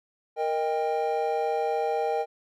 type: chord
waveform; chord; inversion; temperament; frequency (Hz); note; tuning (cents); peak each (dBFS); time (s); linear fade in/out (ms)
triangle; Eb major; second; equal with one note detuned; 466.2 / 622.3 / 794.9; Bb4 / Eb5 / G5; 0 / 0 / +24; -26 / -29 / -26; 0.36-2.26; 50
effects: none